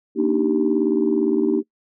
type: chord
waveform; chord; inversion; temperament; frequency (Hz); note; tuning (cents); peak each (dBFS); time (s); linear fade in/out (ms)
sine; Eb major seventh; second; just; 233.3 / 291.7 / 311.1 / 388.9; Bb3 / D4 / Eb4 / G4; +2 / -12 / 0 / -14; -22 / -22 / -20 / -20; 0.15-1.63; 50
effects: noise-tail reverb RT60 0.1 s tail -22 dB re dry + tanh soft clip ceiling -8 dBFS